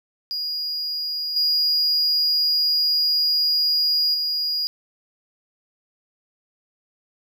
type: tone with level steps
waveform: triangle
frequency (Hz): 4872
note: D#8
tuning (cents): -37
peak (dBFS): -23 / -16 / -20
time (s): 0.31-4.67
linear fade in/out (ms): 0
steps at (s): 1.36 / 4.14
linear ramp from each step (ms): 5
effects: none